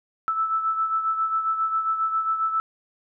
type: beating tone pair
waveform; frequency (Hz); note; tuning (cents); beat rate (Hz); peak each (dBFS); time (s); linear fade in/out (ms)
sine; 1314 / 1321.4; E6 / E6; -6 / +4; 7.4; -22 / -30; 0.28-2.6; 0
effects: none